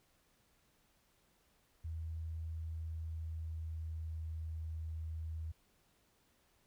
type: tone with pitch glide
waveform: sine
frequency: 80.9 to 80.06 Hz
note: E2 to D#2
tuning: -32 to +50 cents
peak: -39 dBFS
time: 1.84-5.52 s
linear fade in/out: 10 ms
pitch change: -18 cents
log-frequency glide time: 2.43-4.41 s
effects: pink hiss -73 dBFS RMS until 6.66 s